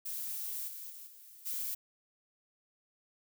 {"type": "noise with level steps", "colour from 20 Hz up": "violet", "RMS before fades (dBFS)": [-39, -45, -49, -55, -37], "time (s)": [0.05, 1.75], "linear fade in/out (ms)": 10, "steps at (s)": [0.67, 0.89, 1.06, 1.45], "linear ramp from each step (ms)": 20, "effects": []}